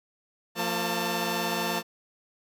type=tone cluster; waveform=10% pulse; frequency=175.4 / 228.4 / 890 Hz; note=F3 / A#3 / A5; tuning=+8 / -35 / +20 cents; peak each=-23 dBFS; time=0.55-1.83 s; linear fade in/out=50 ms; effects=none